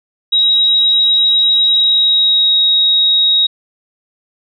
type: tone with pitch glide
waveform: sine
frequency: 3823 to 3788 Hz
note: A#7 to A#7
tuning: +43 to +27 cents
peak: -8 dBFS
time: 0.32-3.47 s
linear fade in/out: 10 ms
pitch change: -16 cents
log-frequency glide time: 1.7-2.55 s
effects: none